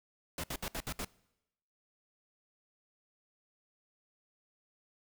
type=noise bursts; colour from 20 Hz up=pink; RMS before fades=-38 dBFS; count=6; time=0.38-1.047 s; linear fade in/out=2 ms; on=57 ms; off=65 ms; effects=noise-tail reverb RT60 0.9 s tail -23 dB re dry